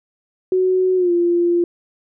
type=tone with pitch glide; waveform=sine; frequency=371.2 to 346.3 Hz; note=F#4 to F4; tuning=+6 to -15 cents; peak=-13 dBFS; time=0.52-1.64 s; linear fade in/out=2 ms; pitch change=-121 cents; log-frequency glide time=0.96-1.12 s; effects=none